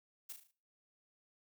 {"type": "noise with echo", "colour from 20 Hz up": "blue", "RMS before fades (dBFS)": -45, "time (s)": [0.29, 0.33], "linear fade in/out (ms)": 10, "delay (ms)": 37, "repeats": 5, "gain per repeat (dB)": -6, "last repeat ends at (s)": 0.515, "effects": ["noise-tail reverb RT60 0.4 s tail -20 dB re dry"]}